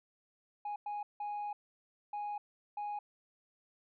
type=tone bursts at uneven times; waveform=sine; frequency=828 Hz; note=G#5; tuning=5 cents flat; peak=-34 dBFS; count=5; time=0.65-0.76 / 0.86-1.03 / 1.2-1.53 / 2.13-2.38 / 2.77-2.99 s; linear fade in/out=5 ms; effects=tanh soft clip ceiling -35 dBFS